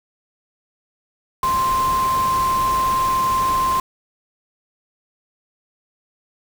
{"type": "tone in noise", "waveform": "sine", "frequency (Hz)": 1046.5, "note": "C6", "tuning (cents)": 0, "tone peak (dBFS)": -16, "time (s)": [1.43, 3.8], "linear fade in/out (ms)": 2, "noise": "pink", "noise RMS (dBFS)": -29, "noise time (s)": [1.43, 3.8], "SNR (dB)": 10, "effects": []}